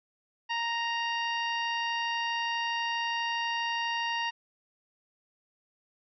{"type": "harmonic tone", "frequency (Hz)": 932.3, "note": "A#5", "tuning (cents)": 0, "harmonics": [1, 2, 3, 4, 5, 6], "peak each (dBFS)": [-32, -34, -34, -45, -44, -48], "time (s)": [0.49, 4.31], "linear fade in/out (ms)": 20, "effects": []}